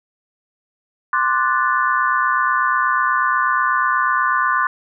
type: chord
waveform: sine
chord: D dominant seventh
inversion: third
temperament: equal with one note detuned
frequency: 1046.5 / 1174.7 / 1480 / 1749.9 Hz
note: C6 / D6 / F#6 / A6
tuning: 0 / 0 / 0 / -10 cents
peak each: -19 / -20 / -20 / -23 dBFS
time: 1.13-4.67 s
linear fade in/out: 2 ms
effects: none